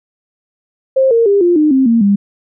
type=tone with pitch steps; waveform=sine; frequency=530 / 461.4 / 401.7 / 349.7 / 304.4 / 265 / 230.7 / 200.8 Hz; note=C5 / A#4 / G4 / F4 / D#4 / C4 / A#3 / G3; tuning=+22 / -18 / +42 / +2 / -38 / +22 / -18 / +42 cents; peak=-7 dBFS; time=0.96-2.16 s; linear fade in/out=10 ms; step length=150 ms; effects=none